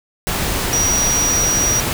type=tone in noise; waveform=sine; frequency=5770 Hz; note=F#8; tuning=44 cents flat; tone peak=-15 dBFS; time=0.73-1.8 s; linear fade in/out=0 ms; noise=pink; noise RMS=-20 dBFS; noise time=0.27-1.93 s; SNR=+2 dB; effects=none

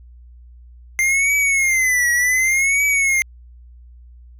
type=tone with vibrato; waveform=square; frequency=2093 Hz; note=C7; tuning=in tune; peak=-15 dBFS; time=0.99-3.22 s; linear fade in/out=0 ms; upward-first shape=triangle; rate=0.67 Hz; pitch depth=160 cents each way; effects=added 60 Hz sine -40 dBFS peak until 4.39 s + resampled to 32000 Hz

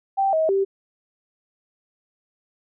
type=tone with pitch steps; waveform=sine; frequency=781 / 636 / 390.5 Hz; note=G5 / D#5 / G4; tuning=-7 / +38 / -7 cents; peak=-17 dBFS; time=0.17-0.65 s; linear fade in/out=20 ms; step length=160 ms; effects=none

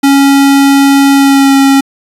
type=tone with pitch glide; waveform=square; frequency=277.2 to 273.4 Hz; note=C#4 to C#4; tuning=0 to -24 cents; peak=-4 dBFS; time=0.03-1.81 s; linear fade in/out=10 ms; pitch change=-24 cents; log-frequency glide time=1.12-1.55 s; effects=resampled to 32000 Hz

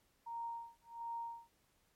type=tone with tremolo; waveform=sine; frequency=930 Hz; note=A#5; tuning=4 cents flat; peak=-39 dBFS; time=0.26-1.51 s; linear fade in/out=10 ms; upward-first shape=sine; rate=1.4 Hz; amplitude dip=100%; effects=pink hiss -75 dBFS RMS until 1.95 s + MP3 64 kbps

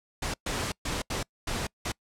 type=noise bursts at uneven times; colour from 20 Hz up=pink; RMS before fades=-31 dBFS; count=6; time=0.22-0.34 / 0.46-0.72 / 0.85-1.02 / 1.1-1.23 / 1.47-1.67 / 1.85-1.92 s; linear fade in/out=5 ms; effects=noise-tail reverb RT60 0.1 s tail -26 dB re dry + low-pass 9000 Hz 12 dB/octave

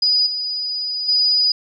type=tone with level steps; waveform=sine; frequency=4942 Hz; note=D#8; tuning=13 cents flat; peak=-13 / -21 / -13 dBFS; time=0.02-1.52 s; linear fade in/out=5 ms; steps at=0.26 / 1.08 s; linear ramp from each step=10 ms; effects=none

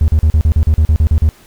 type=tone bursts; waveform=triangle; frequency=77.8 Hz; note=D#2; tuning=in tune; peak=-4 dBFS; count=12; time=0.01-1.29 s; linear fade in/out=0 ms; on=70 ms; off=40 ms; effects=tanh soft clip ceiling 0 dBFS + pink hiss -45 dBFS RMS until 1.46 s

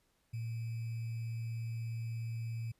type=tone with sample-and-hold; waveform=sine; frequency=114.6 Hz; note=A#2; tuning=29 cents flat; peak=-36 dBFS; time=0.33-2.72 s; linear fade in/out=10 ms; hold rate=2450 Hz; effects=pink hiss -75 dBFS RMS until 2.79 s + resampled to 32000 Hz

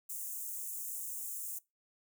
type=high-pass noise; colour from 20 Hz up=white; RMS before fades=-41 dBFS; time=0.09-1.59 s; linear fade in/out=10 ms; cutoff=6700 Hz; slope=48 dB/octave; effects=noise-tail reverb RT60 0.2 s tail -21 dB re dry

